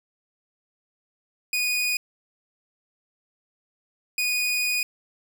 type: tone bursts at uneven times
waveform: sawtooth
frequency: 2472 Hz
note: D#7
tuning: 12 cents flat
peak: -19 dBFS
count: 2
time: 1.53-1.97 / 4.18-4.83 s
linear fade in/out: 2 ms
effects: 9-bit